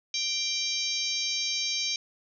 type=harmonic tone with a mistuned harmonic; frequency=787 Hz; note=G5; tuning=7 cents sharp; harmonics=3 / 4 / 5 / 6 / 7 / 8; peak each=-35 / -36 / -33 / -35 / -33 / -35 dBFS; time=0.14-1.96 s; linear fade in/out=2 ms; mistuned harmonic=5; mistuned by=-20 cents; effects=none